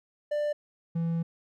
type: tone pair in turn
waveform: triangle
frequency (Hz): 592 / 166.57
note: D5 / E3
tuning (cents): +14 / +18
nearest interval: octave + minor seventh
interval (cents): 2196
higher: first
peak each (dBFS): -24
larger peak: neither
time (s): 0.31-0.53 / 0.95-1.23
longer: second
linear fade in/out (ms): 10
effects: none